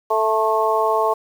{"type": "harmonic tone with a mistuned harmonic", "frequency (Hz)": 220, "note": "A3", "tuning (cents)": 0, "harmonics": [2, 3, 4, 5], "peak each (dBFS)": [-21, -21, -21, -21], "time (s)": [0.1, 1.14], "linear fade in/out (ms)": 10, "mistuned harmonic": 5, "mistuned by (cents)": -22, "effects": ["7-bit"]}